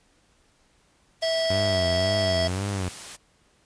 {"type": "noise", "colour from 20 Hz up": "white", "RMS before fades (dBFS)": -39, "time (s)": [1.21, 3.17], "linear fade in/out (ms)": 20}
{"type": "harmonic tone", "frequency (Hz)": 654, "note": "E5", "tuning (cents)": -14, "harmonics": [1, 3, 5, 7, 8], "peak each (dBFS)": [-23, -34, -32, -35, -32], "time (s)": [1.22, 2.48], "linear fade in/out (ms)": 10}
{"type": "tone with vibrato", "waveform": "sawtooth", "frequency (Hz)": 93.8, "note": "F#2", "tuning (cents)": 24, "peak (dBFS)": -22, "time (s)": [1.5, 2.89], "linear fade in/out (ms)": 5, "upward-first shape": "sine", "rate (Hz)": 1.9, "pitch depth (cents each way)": 130}
{"effects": ["pink hiss -63 dBFS RMS until 3.65 s", "resampled to 22050 Hz"]}